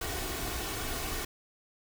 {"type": "noise with comb filter", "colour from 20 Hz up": "pink", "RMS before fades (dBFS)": -35, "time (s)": [0.01, 1.25], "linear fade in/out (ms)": 5, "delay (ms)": 2.7, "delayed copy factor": 0.55, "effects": []}